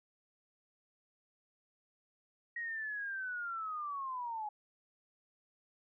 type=linear sweep; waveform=sine; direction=down; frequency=1900 to 827 Hz; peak=-37 dBFS; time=2.56-4.49 s; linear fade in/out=5 ms; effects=none